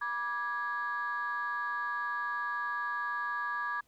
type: chord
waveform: sine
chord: G# diminished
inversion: first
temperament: equal with one note detuned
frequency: 970.8 / 1174.7 / 1661.2 Hz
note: B5 / D6 / G#6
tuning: -30 / 0 / 0 cents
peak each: -38 / -35 / -34 dBFS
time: 0.01-3.81 s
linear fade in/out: 10 ms
effects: tanh soft clip ceiling -25 dBFS + pink hiss -70 dBFS RMS until 3.87 s